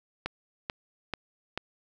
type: click train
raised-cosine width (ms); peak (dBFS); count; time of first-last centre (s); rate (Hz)
0.3; -15; 4; 0.26-1.576; 2.28
effects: none